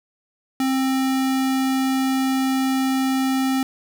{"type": "tone", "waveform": "square", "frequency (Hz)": 264.4, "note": "C4", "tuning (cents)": 18, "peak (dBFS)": -19, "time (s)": [0.6, 3.63], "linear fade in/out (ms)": 2, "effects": ["9-bit"]}